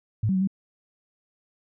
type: tone with pitch steps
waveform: sine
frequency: 107.9 / 191 / 187 / 193.6 Hz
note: A2 / G3 / F#3 / G3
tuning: -33 / -45 / +19 / -21 cents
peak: -20 dBFS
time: 0.23-0.474 s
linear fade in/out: 5 ms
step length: 61 ms
effects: none